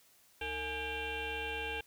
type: tone with frequency modulation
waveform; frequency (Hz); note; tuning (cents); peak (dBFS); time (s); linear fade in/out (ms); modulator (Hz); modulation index
sine; 1600; G6; +35; -34; 0.41-1.81; 5; 382; 3.9
effects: tanh soft clip ceiling -32 dBFS + white hiss -65 dBFS RMS until 1.86 s